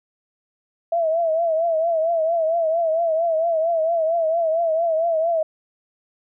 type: tone with vibrato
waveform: sine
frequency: 657 Hz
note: E5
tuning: 6 cents flat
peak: -17 dBFS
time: 0.92-5.43 s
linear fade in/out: 5 ms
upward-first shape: triangle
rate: 4.4 Hz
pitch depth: 90 cents each way
effects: none